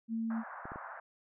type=tone; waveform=sine; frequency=225.9 Hz; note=A3; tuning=46 cents sharp; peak=-32 dBFS; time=0.08-0.44 s; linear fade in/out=50 ms
type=band-pass noise; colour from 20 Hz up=white; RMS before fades=-46 dBFS; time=0.3-1 s; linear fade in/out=5 ms; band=620 to 1600 Hz; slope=48 dB/octave
type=clicks; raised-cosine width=2 ms; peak=-31 dBFS; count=3; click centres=0.655 / 0.719 / 0.759 s
effects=none